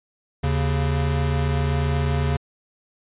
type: tone pair together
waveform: square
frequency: 77.78 / 138.96 Hz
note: D#2 / C#3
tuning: 0 / +5 cents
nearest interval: minor seventh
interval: 1005 cents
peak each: -23 dBFS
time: 0.43-2.37 s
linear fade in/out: 10 ms
effects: resampled to 8000 Hz